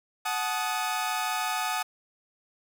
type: chord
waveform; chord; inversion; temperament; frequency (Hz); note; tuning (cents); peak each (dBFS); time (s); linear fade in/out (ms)
sawtooth; D# diminished; first; equal with one note detuned; 740 / 865.4 / 1244.5; F#5 / A5 / D#6; 0 / -29 / 0; -28; 0.25-1.83; 10
effects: none